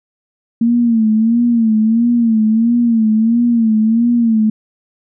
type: tone with vibrato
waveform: sine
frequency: 227.7 Hz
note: A#3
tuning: 40 cents flat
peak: -9 dBFS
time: 0.61-4.5 s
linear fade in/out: 5 ms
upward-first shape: sine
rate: 1.5 Hz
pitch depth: 89 cents each way
effects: none